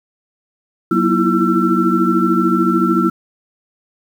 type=tone cluster; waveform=sine; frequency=185.1 / 237.5 / 323.6 / 337.1 / 1343 Hz; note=F#3 / A#3 / E4 / E4 / E6; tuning=+1 / +33 / -32 / +39 / +32 cents; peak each=-18 dBFS; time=0.91-3.1 s; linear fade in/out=5 ms; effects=7-bit